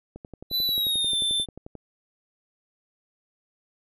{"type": "click train", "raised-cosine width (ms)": 2, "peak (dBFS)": -26, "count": 19, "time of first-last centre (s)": [0.16, 1.753], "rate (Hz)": 11.3}
{"type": "tone with pitch glide", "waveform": "square", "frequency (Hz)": [3984, 3549], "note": ["B7", "A7"], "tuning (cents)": [14, 14], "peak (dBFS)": -23, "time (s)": [0.5, 1.46], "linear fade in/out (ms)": 50, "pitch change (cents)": -200, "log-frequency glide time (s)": [0.64, 1.17]}
{"effects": []}